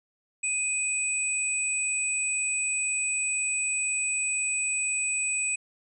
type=tone pair together; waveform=sine; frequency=2500 / 7942 Hz; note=D#7 / B8; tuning=+8 / +9 cents; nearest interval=octave + minor sixth; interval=2001 cents; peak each=-28 dBFS; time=0.43-5.56 s; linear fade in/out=10 ms; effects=none